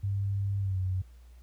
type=tone with pitch glide; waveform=sine; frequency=99.3 to 93.19 Hz; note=G2 to F#2; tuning=+23 to +13 cents; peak=-27 dBFS; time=0.03-1.02 s; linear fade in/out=10 ms; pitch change=-110 cents; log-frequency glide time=0.6-0.79 s; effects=added 60 Hz sine -49 dBFS peak until 1.42 s + pink hiss -67 dBFS RMS until 1.42 s